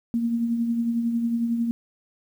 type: tone with tremolo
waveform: sine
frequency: 233.1 Hz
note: A#3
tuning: in tune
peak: -19 dBFS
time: 0.14-1.71 s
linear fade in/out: 0 ms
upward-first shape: triangle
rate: 11 Hz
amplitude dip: 50%
effects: 9-bit